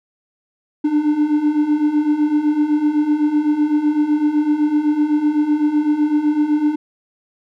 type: beating tone pair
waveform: triangle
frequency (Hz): 293.7 / 301.6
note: D4 / D4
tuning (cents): 0 / +46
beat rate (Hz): 7.9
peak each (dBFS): -18 / -13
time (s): 0.84-6.76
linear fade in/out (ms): 10
effects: none